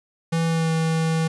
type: tone with pitch glide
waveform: square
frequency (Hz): 164.81 to 161.79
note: E3 to E3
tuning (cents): 0 to -32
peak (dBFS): -20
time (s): 0.32-1.28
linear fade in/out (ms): 10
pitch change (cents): -32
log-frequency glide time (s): 0.46-0.71
effects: resampled to 24000 Hz + 9-bit